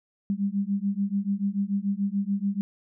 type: beating tone pair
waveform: sine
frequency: 196 / 202.9 Hz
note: G3 / G#3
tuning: 0 / -40 cents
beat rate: 6.9 Hz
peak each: -27 dBFS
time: 0.3-2.61 s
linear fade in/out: 0 ms
effects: none